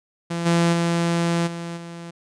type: tone with level steps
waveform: sawtooth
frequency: 169.7 Hz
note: F3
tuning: 49 cents flat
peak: -20 / -12 / -15 / -25 / -30 dBFS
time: 0.3-2.11 s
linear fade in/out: 10 ms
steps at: 0.45 / 0.72 / 1.46 / 1.76 s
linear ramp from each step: 20 ms
effects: resampled to 22050 Hz